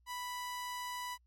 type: tone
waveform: sawtooth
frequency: 987.8 Hz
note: B5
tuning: in tune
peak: -35 dBFS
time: 0.06-1.18 s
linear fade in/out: 50 ms
effects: added 60 Hz sine -66 dBFS peak until 1.26 s + MP3 64 kbps